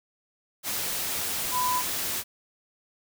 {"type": "tone in noise", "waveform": "sine", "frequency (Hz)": 999, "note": "B5", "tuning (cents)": 20, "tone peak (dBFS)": -24, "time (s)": [1.51, 1.83], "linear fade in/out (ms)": 50, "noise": "white", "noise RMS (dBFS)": -30, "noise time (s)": [0.63, 2.24], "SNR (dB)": 3, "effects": []}